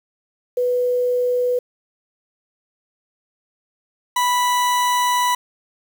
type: tone pair in turn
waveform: sine / 40% pulse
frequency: 493.9 / 985.7 Hz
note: B4 / B5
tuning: 0 / -4 cents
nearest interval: octave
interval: 1196 cents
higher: second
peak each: -16 / -15 dBFS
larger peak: second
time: 0.57-1.59 / 4.16-5.35 s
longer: second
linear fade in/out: 5 ms
effects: 7-bit